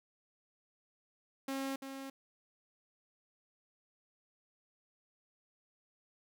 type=tone with echo; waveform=sawtooth; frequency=270.4 Hz; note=C#4; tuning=43 cents flat; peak=-32 dBFS; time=1.48-1.76 s; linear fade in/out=5 ms; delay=340 ms; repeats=1; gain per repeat=-7 dB; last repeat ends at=2.1 s; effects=none